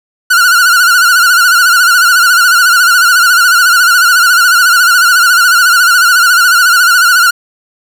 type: tone with vibrato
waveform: 45% pulse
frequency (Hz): 1433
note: F6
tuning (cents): +44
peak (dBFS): -4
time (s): 0.3-7.31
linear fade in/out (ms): 10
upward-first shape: sine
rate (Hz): 14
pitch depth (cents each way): 83
effects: none